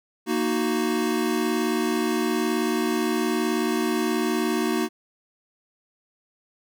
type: chord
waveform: square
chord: D# minor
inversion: second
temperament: equal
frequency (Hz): 233.1 / 311.1 / 370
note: A#3 / D#4 / F#4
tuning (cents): 0 / 0 / 0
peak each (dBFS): -27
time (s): 0.26-4.89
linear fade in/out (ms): 50
effects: none